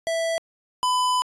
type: tone pair in turn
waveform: square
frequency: 659.3 / 1002.2 Hz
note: E5 / B5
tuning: 0 / +25 cents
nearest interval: perfect fifth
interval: 725 cents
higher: second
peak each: -23 / -20 dBFS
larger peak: second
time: 0.07-0.38 / 0.83-1.22 s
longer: second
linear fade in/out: 0 ms
effects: resampled to 24000 Hz